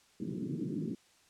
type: band-pass noise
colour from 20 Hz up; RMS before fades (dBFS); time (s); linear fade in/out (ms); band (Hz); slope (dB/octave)
pink; -37; 0.2-0.95; 5; 130 to 370; 48
effects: white hiss -65 dBFS RMS until 1.29 s + low-pass 8000 Hz 12 dB/octave